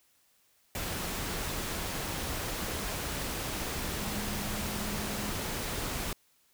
sine tone in noise, 207.9 Hz, G#3, 2 cents sharp, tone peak -39 dBFS, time 4-5.31 s, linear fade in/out 2 ms, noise pink, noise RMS -35 dBFS, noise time 0.75-6.13 s, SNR -7 dB, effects white hiss -68 dBFS RMS until 6.53 s

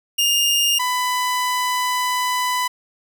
sawtooth tone pair in turn, 2823 / 998.1 Hz, F7 / B5, +18 / +18 cents, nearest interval octave + tritone, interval 1800 cents, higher first, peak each -12 / -15 dBFS, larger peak first, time 0.18-0.79 / 0.79-2.68 s, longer second, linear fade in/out 10 ms, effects none

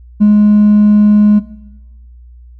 sine tone with hard clipping, 209 Hz, G#3, 11 cents sharp, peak -4 dBFS, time 0.2-1.4 s, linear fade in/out 20 ms, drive 1 dB, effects noise-tail reverb RT60 1.0 s tail -17 dB re dry + added 60 Hz sine -34 dBFS peak until 2.59 s

